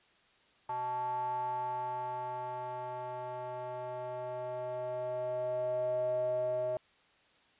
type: tone with band-pass filter sweep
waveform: square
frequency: 125.3 Hz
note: B2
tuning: 25 cents sharp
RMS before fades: -36 dBFS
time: 0.69-6.77 s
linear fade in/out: 2 ms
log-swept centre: 910 to 600 Hz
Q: 9.7
effects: white hiss -66 dBFS RMS until 7.59 s + resampled to 8000 Hz